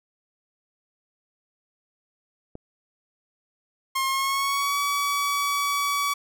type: click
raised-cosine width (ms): 2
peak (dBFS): -24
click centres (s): 2.554
type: tone with pitch glide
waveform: sawtooth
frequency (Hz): 1069 to 1139.1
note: C6 to C#6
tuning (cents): +37 to +47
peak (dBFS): -19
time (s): 3.95-6.14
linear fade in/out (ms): 10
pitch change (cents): +110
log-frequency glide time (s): 4.06-4.78
effects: none

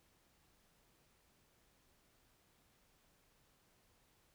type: silence
effects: pink hiss -73 dBFS RMS until 4.34 s

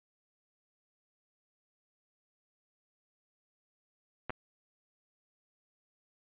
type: clicks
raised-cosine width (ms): 0.5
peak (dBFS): -21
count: 2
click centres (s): 4.296 / 4.304
effects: resampled to 8000 Hz

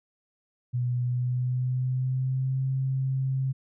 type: tone with pitch glide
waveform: sine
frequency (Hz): 123.2 to 132.81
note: B2 to C3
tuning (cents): -4 to +26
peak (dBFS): -24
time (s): 0.73-3.53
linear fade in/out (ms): 20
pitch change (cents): +130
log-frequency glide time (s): 1.04-2.66
effects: none

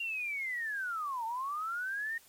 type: linear two-way sweep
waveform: sine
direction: down then up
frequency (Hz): 2794 to 880 to 1860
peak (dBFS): -33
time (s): 0-2.18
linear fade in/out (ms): 5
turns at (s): 1.25
effects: white hiss -60 dBFS RMS until 2.28 s + MP3 64 kbps

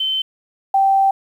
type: tone pair in turn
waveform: sine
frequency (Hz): 3078 / 779.8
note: G7 / G5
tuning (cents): -32 / -9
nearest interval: 2 octaves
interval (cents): 2377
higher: first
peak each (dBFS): -17 / -11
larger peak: second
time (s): 0-0.22 / 0.74-1.11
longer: second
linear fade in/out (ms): 5
effects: 8-bit

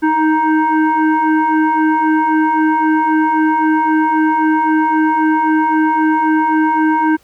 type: tone with frequency modulation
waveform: sine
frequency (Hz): 311.1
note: D#4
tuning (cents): 0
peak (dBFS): -10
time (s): 0.02-7.17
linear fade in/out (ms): 20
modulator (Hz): 626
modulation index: 1.6
effects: pink hiss -52 dBFS RMS until 7.23 s

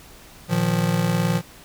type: chord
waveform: square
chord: Bb suspended fourth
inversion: none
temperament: just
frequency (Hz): 116.54 / 155.39 / 174.81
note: Bb2 / Eb3 / F3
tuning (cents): 0 / -2 / +2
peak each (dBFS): -26 / -25 / -22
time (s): 0.48-1.42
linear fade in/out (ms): 50
effects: pink hiss -46 dBFS RMS until 1.64 s

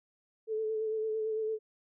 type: tone with vibrato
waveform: sine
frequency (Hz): 437.2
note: A4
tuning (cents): -11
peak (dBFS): -30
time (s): 0.47-1.59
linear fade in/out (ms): 50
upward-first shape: sine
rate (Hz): 8.9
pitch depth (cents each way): 26
effects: none

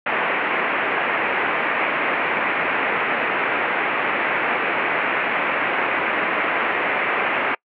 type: low-pass noise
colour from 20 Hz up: white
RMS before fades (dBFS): -21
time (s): 0.06-7.55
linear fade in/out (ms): 5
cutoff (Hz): 2500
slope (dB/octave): 48
effects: noise-tail reverb RT60 0.1 s tail -26 dB re dry + high-pass 300 Hz 12 dB/octave

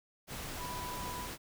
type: tone in noise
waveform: sine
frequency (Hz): 987.8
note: B5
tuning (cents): 0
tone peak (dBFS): -41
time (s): 0.57-1.29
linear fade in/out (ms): 50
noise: pink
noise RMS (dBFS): -42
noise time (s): 0.27-1.38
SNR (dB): -2
effects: none

